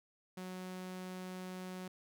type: tone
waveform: sawtooth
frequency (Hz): 184.3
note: F#3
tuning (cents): -7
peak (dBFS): -39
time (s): 0.37-1.88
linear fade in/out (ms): 5
effects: none